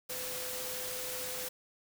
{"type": "tone in noise", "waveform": "sine", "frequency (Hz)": 506, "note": "B4", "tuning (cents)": 42, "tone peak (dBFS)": -44, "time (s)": [0.09, 1.49], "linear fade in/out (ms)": 10, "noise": "white", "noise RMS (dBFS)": -39, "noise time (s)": [0.09, 1.49], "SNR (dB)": -8, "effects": []}